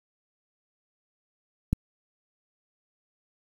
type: click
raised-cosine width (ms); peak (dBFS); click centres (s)
5; -10; 1.73
effects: 7-bit